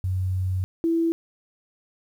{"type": "tone pair in turn", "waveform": "sine", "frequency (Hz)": [93, 331.4], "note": ["F#2", "E4"], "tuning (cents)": [9, 9], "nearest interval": "octave + minor seventh", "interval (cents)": 2200, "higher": "second", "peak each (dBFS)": [-22, -19], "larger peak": "second", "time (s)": [[0.04, 0.64], [0.84, 1.12]], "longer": "first", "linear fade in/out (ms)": 0, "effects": ["9-bit"]}